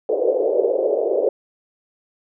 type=band-pass noise; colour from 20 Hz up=white; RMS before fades=-19 dBFS; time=0.09-1.29 s; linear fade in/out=2 ms; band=390 to 570 Hz; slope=48 dB/octave; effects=none